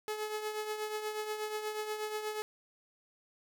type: tone with tremolo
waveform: sawtooth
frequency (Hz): 427.2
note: G#4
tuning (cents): +49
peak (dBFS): -29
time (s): 0.08-2.42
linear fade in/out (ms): 0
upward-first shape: triangle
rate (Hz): 8.3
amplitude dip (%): 60
effects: none